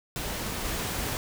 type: noise with level steps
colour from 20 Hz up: pink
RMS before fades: -33 / -31 dBFS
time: 0.16-1.17 s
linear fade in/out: 0 ms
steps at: 0.64 s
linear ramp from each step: 20 ms
effects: none